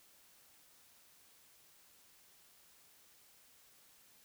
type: silence
effects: white hiss -65 dBFS RMS until 4.24 s

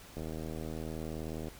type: click train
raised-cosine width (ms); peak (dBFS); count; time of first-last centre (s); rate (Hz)
2; -27; 105; 0.17-1.483; 79.2
effects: added 50 Hz sine -60 dBFS peak until 1.59 s + pink hiss -53 dBFS RMS until 1.59 s

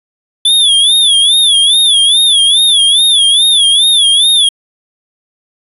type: tone with vibrato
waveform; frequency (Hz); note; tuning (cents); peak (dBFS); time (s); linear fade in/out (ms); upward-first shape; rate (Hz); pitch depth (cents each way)
square; 3450; A7; -35; -6; 0.45-4.49; 5; sine; 2.4; 130
effects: resampled to 32000 Hz

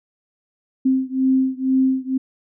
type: beating tone pair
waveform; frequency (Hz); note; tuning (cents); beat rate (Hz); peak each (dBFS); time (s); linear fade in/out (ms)
sine; 261.6 / 263.7; C4 / C4; 0 / +14; 2.1; -18 / -19; 0.85-2.18; 10
effects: none

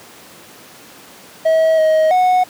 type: tone with pitch steps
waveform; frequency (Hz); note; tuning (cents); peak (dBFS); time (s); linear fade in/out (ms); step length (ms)
triangle; 642 / 630 / 734; E5 / D#5 / F#5; -46 / +21 / -14; -8; 1.45-2.44; 10; 330
effects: pink hiss -40 dBFS RMS until 2.49 s + high-pass 200 Hz 12 dB/octave

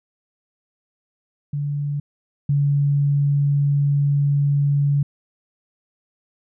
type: tone pair in turn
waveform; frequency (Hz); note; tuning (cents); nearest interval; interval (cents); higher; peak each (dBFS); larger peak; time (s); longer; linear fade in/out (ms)
sine; 144.4 / 142.58; D3 / C#3; -29 / +49; unison; 22; first; -21 / -15; second; 1.53-2 / 2.49-5.03; second; 5
effects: none

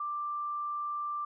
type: tone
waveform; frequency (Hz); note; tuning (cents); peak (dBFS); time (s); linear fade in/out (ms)
sine; 1180; D6; +8; -32; 0-1.25; 5
effects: none

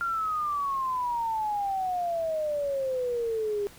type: exponential sweep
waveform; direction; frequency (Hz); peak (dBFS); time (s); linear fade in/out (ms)
sine; down; 1396.9 to 401.4; -26; 0.01-3.67; 0
effects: pink hiss -51 dBFS RMS until 3.78 s

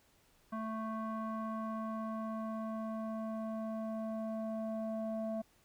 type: tone with low-pass filter sweep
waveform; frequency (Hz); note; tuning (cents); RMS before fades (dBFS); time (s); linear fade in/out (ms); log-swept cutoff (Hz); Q
square; 220.9; A3; +7; -39; 0.52-5.42; 10; 1200 to 710; 3.6
effects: pink hiss -69 dBFS RMS until 5.64 s

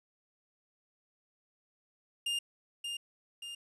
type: tone with echo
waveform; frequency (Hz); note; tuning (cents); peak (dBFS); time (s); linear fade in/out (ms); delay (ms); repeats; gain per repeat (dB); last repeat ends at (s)
45% pulse; 2815; F7; +13; -31; 2.26-2.39; 5; 580; 2; -5; 3.55
effects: resampled to 24000 Hz + 11-bit

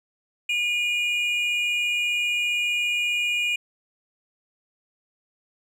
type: tone pair together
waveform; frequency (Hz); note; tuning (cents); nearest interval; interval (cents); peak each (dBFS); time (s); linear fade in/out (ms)
triangle; 2441 / 2876; D#7 / F#7; -34 / -50; minor third; 284; -21 / -27; 0.49-3.56; 5
effects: none

